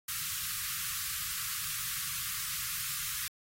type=band-stop noise; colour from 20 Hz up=white; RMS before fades=-36 dBFS; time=0.08-3.28 s; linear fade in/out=5 ms; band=170 to 1100 Hz; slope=96 dB/octave; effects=AAC 48 kbps